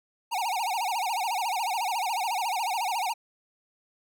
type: tone with vibrato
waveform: square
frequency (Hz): 830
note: G#5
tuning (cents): -1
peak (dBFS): -27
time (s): 0.31-3.14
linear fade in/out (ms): 20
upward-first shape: sine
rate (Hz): 14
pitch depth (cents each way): 240
effects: none

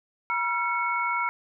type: tone cluster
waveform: sine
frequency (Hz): 960 / 1362 / 2209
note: B5 / F6 / C#7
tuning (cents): -49 / -44 / -7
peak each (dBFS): -28 / -28 / -29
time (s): 0.3-1.29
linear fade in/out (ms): 0
effects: none

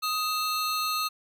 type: tone cluster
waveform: square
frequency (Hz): 1251 / 2656 / 4222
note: D#6 / E7 / C8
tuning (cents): +9 / +12 / +15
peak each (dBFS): -29 / -36 / -32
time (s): 0.02-1.09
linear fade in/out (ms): 20
effects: none

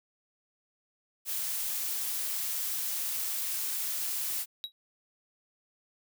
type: noise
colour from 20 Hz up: blue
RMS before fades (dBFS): -33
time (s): 1.25-4.46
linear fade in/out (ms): 50
type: tone with exponential decay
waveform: triangle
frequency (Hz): 3851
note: B7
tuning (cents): -44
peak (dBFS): -28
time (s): 4.64-4.72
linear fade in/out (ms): 0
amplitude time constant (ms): 17
effects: none

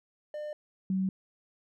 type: tone pair in turn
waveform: triangle / sine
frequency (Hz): 600 / 189.59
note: D5 / F#3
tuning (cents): +37 / +42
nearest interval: octave + minor sixth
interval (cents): 1995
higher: first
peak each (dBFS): -33 / -26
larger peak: second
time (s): 0.34-0.53 / 0.9-1.09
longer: neither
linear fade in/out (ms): 2
effects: none

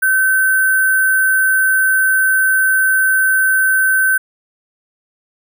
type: tone with sample-and-hold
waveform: sine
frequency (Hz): 1535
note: G6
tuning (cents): -37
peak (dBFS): -10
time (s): 0.02-4.18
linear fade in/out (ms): 10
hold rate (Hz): 11025
effects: none

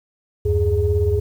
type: tone cluster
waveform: sine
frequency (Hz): 77.8 / 95.2 / 415.4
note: D#2 / F#2 / G#4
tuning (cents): 0 / +50 / 0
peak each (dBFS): -19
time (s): 0.45-1.2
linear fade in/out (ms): 10
effects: tanh soft clip ceiling -7 dBFS + 8-bit

